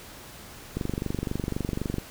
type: click train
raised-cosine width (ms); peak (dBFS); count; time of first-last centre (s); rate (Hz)
3; -15; 30; 0.77-1.983; 23.9
effects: pink hiss -45 dBFS RMS until 2.1 s